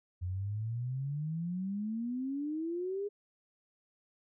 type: exponential sweep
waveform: sine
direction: up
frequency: 87.6 to 415.3 Hz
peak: -33 dBFS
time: 0.21-3.09 s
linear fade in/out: 20 ms
effects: none